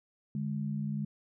sine tone pair together, 146.87 / 207.7 Hz, D3 / G#3, 0 / 0 cents, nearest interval tritone, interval 600 cents, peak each -34 / -34 dBFS, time 0.35-1.05 s, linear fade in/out 2 ms, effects none

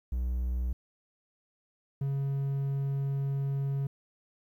triangle tone pair in turn, 61.74 / 138.16 Hz, B1 / C#3, 0 / -5 cents, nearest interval octave + major second, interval 1395 cents, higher second, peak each -26 dBFS, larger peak neither, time 0.12-0.73 / 2.01-3.87 s, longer second, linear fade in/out 5 ms, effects 11-bit

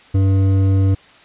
sine tone with hard clipping, 96.6 Hz, G2, 25 cents flat, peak -13 dBFS, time 0.14-0.95 s, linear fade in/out 10 ms, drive 9 dB, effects white hiss -46 dBFS RMS until 1.24 s + resampled to 8000 Hz

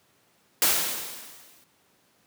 white noise with exponential decay, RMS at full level -19 dBFS, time 0.62-1.64 s, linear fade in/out 1 ms, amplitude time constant 220 ms, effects pink hiss -64 dBFS RMS until 2.26 s + high-pass 150 Hz 12 dB/octave

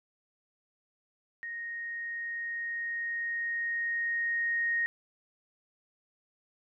sine tone with level ramp, 1864.7 Hz, A#6, in tune, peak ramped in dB -36 to -26 dBFS, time 1.43-4.86 s, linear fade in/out 0 ms, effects none

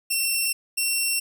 10% pulse tone pair in turn, 2709 / 2720 Hz, E7 / F7, +47 / -46 cents, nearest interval unison, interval 7 cents, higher second, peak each -13 dBFS, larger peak neither, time 0.1-0.53 / 0.77-1.2 s, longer neither, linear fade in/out 10 ms, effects none

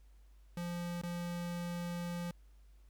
square tone with dropouts, 173.7 Hz, F3, 9 cents flat, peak -38 dBFS, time 0.57-2.31 s, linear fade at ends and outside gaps 2 ms, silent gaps 1.015-1.034 s, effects added 50 Hz sine -57 dBFS peak until 2.89 s + pink hiss -75 dBFS RMS until 2.89 s

